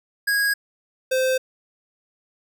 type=tone pair in turn; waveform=square; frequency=1647 / 518.8 Hz; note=G#6 / C5; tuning=-15 / -15 cents; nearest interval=octave + minor sixth; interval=2000 cents; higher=first; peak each=-19 dBFS; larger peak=neither; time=0.27-0.54 / 1.11-1.38 s; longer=neither; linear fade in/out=10 ms; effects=none